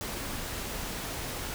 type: noise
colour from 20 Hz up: pink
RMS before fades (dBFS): -36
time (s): 0.01-1.54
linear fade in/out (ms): 0
effects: none